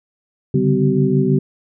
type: tone cluster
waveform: sine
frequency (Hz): 139.3 / 145.6 / 193 / 253.5 / 382.1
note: C#3 / D3 / G3 / B3 / G4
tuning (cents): +9 / -15 / -27 / +45 / -44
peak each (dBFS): -19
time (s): 0.54-1.39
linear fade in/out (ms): 5
effects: none